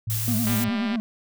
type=tone with tremolo; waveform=sine; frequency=110 Hz; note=A2; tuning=in tune; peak=-24 dBFS; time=0.07-0.69 s; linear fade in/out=5 ms; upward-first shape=sine; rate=4.9 Hz; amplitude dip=40%
type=noise; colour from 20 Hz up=blue; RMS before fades=-29 dBFS; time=0.1-0.64 s; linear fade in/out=0 ms
type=tone with vibrato; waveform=triangle; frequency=226.1 Hz; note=A3; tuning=47 cents sharp; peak=-21 dBFS; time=0.28-1 s; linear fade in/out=0 ms; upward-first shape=sine; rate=9.4 Hz; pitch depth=120 cents each way
type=click train; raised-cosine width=0.3 ms; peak=-17 dBFS; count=98; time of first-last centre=0.47-0.957 s; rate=199 Hz
effects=none